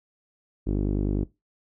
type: tone with low-pass filter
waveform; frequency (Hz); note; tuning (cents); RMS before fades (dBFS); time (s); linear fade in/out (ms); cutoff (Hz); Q
sawtooth; 50; G1; +35; -25; 0.66-1.25; 20; 330; 2.8
effects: noise-tail reverb RT60 0.2 s tail -19 dB re dry